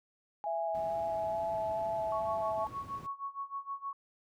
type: tone with pitch glide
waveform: sine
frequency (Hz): 827 to 859.1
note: G#5 to A5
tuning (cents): -8 to -42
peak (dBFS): -35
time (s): 0.44-2.67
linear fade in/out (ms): 0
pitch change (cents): +66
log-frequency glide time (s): 0.96-1.58
type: tone with vibrato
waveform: sine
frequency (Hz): 659.3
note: E5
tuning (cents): 0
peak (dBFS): -33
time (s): 0.46-2.65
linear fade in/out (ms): 10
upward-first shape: square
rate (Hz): 2.3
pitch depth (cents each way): 14
type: noise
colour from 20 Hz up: brown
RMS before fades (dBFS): -44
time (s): 0.74-3.07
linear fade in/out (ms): 10
type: tone with tremolo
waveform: sine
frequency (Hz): 1108.7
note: C#6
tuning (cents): 0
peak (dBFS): -34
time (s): 2.12-3.93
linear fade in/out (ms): 2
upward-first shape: sine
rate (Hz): 6.4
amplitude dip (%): 90
effects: high-pass 100 Hz 12 dB/octave